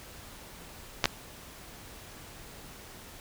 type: clicks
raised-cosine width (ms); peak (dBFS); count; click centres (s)
0.2; -5; 2; 1.042 / 1.056
effects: pink hiss -48 dBFS RMS until 3.2 s